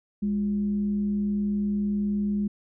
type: tone with frequency modulation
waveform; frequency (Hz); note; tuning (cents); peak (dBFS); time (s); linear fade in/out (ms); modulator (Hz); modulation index
sine; 205.4; G#3; -19; -23; 0.22-2.48; 10; 149; 0.24
effects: none